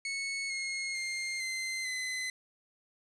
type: tone with pitch steps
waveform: sawtooth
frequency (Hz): 2203 / 2159 / 2116 / 2073 / 2032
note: C#7 / C#7 / C7 / C7 / B6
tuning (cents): -11 / -46 / +19 / -17 / +49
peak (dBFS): -30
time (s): 0.05-2.3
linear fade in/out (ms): 2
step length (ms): 450
effects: resampled to 22050 Hz + 10-bit